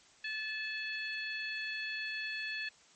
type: harmonic tone with a mistuned harmonic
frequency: 868 Hz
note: A5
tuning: 24 cents flat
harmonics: 2 / 3 / 4 / 5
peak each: -39 / -40 / -47 / -45 dBFS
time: 0.24-2.69 s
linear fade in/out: 5 ms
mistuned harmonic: 4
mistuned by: -37 cents
effects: white hiss -62 dBFS RMS until 2.95 s + MP3 32 kbps